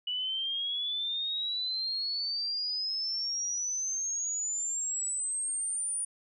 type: exponential sweep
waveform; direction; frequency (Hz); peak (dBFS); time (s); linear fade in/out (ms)
sine; up; 2943 to 9540; -30; 0.07-6.05; 5
effects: none